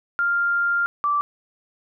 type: tone pair in turn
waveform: sine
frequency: 1396.9 / 1165.3 Hz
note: F6 / D6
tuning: 0 / -14 cents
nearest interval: minor third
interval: 314 cents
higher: first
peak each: -18 dBFS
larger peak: neither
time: 0.19-0.86 / 1.04-1.21 s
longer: first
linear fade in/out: 0 ms
effects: none